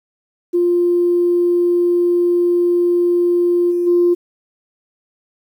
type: tone with level steps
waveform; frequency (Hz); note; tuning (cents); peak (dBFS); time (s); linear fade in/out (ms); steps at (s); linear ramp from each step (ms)
sine; 350; F4; +4; -11 / -14 / -9; 0.53-4.15; 20; 3.7 / 3.86; 20
effects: tanh soft clip ceiling -5 dBFS + 8-bit